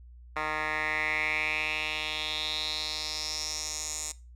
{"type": "tone with band-pass filter sweep", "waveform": "10% pulse", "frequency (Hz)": 154.1, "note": "D#3", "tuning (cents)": -16, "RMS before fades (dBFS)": -32, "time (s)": [0.36, 4.12], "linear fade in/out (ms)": 5, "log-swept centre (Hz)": [1500, 7400], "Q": 4.5, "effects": ["noise-tail reverb RT60 0.3 s tail -19 dB re dry", "added 60 Hz sine -47 dBFS peak until 4.35 s"]}